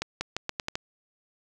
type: accelerating click train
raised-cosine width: 0.2 ms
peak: -12 dBFS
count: 7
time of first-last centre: 0.02-0.755 s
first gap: 190 ms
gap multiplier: 0.82
effects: none